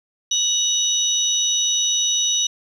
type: tone cluster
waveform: sine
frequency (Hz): 2942 / 3770 / 5930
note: F#7 / A#7 / F#8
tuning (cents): -11 / +19 / +3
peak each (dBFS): -25 / -21 / -20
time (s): 0.31-2.47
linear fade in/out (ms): 5
effects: 8-bit